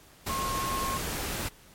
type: tone in noise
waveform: sine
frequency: 1078 Hz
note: C#6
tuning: 49 cents flat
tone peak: -30 dBFS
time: 0.29-0.98 s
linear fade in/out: 10 ms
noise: pink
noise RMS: -33 dBFS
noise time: 0.26-1.49 s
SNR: 0 dB
effects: pink hiss -55 dBFS RMS until 1.74 s + MP3 64 kbps